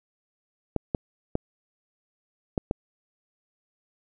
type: clicks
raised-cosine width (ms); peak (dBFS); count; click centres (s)
2; -11; 5; 0.763 / 0.948 / 1.354 / 2.578 / 2.711
effects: none